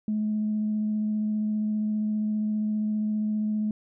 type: tone with vibrato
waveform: sine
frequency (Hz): 213.3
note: G#3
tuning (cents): +46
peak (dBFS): -23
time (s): 0.08-3.71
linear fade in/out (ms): 2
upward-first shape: sine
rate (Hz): 15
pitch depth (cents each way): 10
effects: tanh soft clip ceiling -19 dBFS